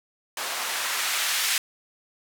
blue noise with band-pass filter sweep, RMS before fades -27 dBFS, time 0.37-1.58 s, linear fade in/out 2 ms, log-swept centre 740 to 2200 Hz, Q 0.85, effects none

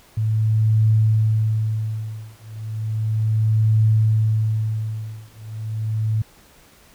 sine tone with tremolo, 109.4 Hz, A2, 9 cents flat, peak -12 dBFS, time 0.17-6.22 s, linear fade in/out 5 ms, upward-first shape triangle, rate 0.34 Hz, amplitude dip 100%, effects pink hiss -51 dBFS RMS until 6.94 s

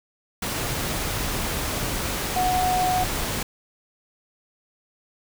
sine tone in noise, 734 Hz, F#5, 14 cents flat, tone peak -20 dBFS, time 2.36-3.04 s, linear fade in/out 5 ms, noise pink, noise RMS -27 dBFS, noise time 0.42-3.43 s, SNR +4 dB, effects none

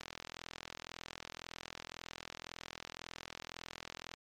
click train, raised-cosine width 0.2 ms, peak -25 dBFS, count 174, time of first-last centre 0.01-4.139 s, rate 41.9 Hz, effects MP3 96 kbps

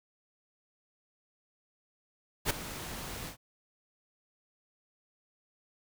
pink noise with ADSR envelope, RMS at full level -26 dBFS, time 2.45-3.37 s, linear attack 51 ms, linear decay 10 ms, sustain -15 dB, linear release 100 ms, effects none

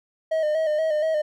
triangle tone with vibrato, 622 Hz, D#5, 1 cent flat, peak -18 dBFS, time 0.31-1.22 s, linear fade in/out 10 ms, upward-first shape square, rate 4.2 Hz, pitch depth 45 cents each way, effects none

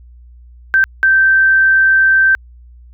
sine tone bursts at uneven times, 1558 Hz, G6, 11 cents flat, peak -7 dBFS, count 2, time 0.74-0.84 / 1.03-2.35 s, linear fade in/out 0 ms, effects added 60 Hz sine -37 dBFS peak until 2.93 s

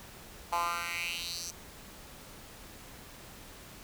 10% pulse tone with high-pass filter sweep, 171.5 Hz, F3, 31 cents flat, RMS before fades -35 dBFS, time 0.52-1.51 s, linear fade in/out 10 ms, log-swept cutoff 870 to 6100 Hz, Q 3.7, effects pink hiss -50 dBFS RMS until 3.83 s

